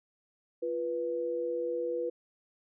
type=tone pair together; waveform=sine; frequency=346.4 / 490.2 Hz; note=F4 / B4; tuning=-14 / -13 cents; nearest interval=tritone; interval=601 cents; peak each=-36 / -31 dBFS; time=0.62-2.1 s; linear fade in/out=10 ms; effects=none